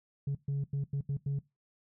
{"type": "tone bursts at uneven times", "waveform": "sine", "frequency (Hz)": 140, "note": "C#3", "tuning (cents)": 18, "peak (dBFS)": -27, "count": 6, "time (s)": [[0.27, 0.35], [0.48, 0.64], [0.73, 0.84], [0.93, 1.01], [1.09, 1.17], [1.26, 1.39]], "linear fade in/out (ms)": 5, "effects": ["noise-tail reverb RT60 0.2 s tail -20 dB re dry", "tanh soft clip ceiling -28 dBFS"]}